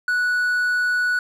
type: tone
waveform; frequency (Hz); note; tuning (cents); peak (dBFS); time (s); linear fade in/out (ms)
triangle; 1474; F#6; -7; -16; 0.08-1.19; 2
effects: none